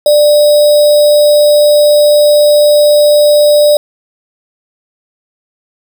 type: tone with sample-and-hold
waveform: sine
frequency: 592 Hz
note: D5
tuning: 14 cents sharp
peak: -3 dBFS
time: 0.06-3.77 s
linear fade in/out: 2 ms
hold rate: 4410 Hz
effects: none